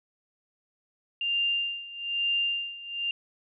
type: tone with tremolo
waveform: sine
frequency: 2794 Hz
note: F7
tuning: in tune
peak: -23 dBFS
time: 1.21-3.11 s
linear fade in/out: 2 ms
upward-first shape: sine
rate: 1.1 Hz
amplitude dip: 85%
effects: none